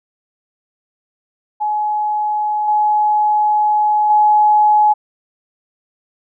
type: tone with level steps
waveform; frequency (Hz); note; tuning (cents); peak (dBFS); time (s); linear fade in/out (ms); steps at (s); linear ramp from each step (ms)
sine; 845; G#5; +30; -15 / -11 / -8; 1.6-4.94; 20; 2.68 / 4.1; 2
effects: none